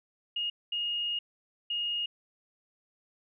sine tone bursts at uneven times, 2858 Hz, F7, 39 cents sharp, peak -29 dBFS, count 3, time 0.36-0.5 / 0.72-1.19 / 1.7-2.06 s, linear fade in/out 5 ms, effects none

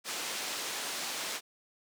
white band-pass noise, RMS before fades -37 dBFS, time 0.04-1.41 s, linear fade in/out 50 ms, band 260 to 6800 Hz, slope 12 dB/octave, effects none

